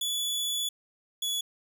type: tone pair in turn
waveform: sawtooth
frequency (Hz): 3431 / 3399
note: A7 / G#7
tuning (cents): -44 / +39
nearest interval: unison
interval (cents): 17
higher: first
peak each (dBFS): -25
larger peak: neither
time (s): 0.01-0.69 / 1.22-1.41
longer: first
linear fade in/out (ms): 5
effects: none